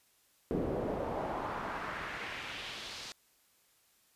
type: noise with band-pass filter sweep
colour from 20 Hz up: brown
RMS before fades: -38 dBFS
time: 0.51-3.12 s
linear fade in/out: 0 ms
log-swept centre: 370 to 4900 Hz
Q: 1.7
effects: white hiss -69 dBFS RMS until 4.15 s + resampled to 32000 Hz